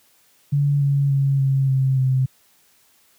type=tone with pitch steps; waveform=sine; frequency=142.9 / 140.36 / 137.87 / 135.43 / 133.02 / 130.66 Hz; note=D3 / C#3 / C#3 / C#3 / C3 / C3; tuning=-47 / +22 / -9 / -40 / +29 / -2 cents; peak=-15 dBFS; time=0.52-2.26 s; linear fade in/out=10 ms; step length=290 ms; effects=white hiss -58 dBFS RMS until 3.18 s + high-pass 60 Hz 12 dB/octave